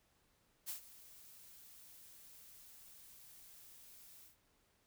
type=noise with ADSR envelope; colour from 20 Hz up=blue; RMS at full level=-42 dBFS; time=0.66-4.37 s; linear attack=31 ms; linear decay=110 ms; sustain=-17 dB; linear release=140 ms; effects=pink hiss -75 dBFS RMS until 4.86 s